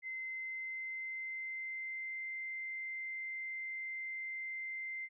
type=tone with pitch glide; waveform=sine; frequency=2065 to 2083 Hz; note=C7 to C7; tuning=-23 to -8 cents; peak=-39 dBFS; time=0.02-5.09 s; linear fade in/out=50 ms; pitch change=+15 cents; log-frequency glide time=0.24-2.26 s; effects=none